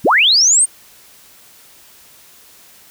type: linear sweep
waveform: sine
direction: up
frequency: 85.2 to 8910 Hz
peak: -8 dBFS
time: 0.04-0.66 s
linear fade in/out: 20 ms
effects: white hiss -45 dBFS RMS until 2.9 s